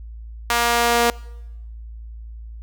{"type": "tone with high-pass filter sweep", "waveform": "sawtooth", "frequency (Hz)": 236.6, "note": "A#3", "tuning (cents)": 26, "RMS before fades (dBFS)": -18, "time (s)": [0.5, 1.1], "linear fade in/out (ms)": 0, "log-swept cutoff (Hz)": [990, 510], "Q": 1.1, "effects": ["noise-tail reverb RT60 0.9 s tail -23 dB re dry", "added 56 Hz sine -33 dBFS peak until 2.62 s"]}